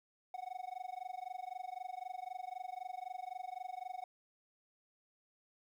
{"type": "tone with amplitude modulation", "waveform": "triangle", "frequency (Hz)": 740, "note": "F#5", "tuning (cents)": 0, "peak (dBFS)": -36, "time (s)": [0.34, 4.04], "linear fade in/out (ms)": 2, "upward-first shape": "sine", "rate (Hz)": 23.9, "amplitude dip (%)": 100, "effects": ["12-bit"]}